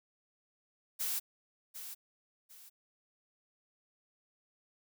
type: noise with echo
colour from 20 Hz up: blue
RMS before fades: -35 dBFS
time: 0.99-1.2 s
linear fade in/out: 20 ms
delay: 750 ms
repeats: 2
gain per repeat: -10 dB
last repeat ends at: 2.7 s
effects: none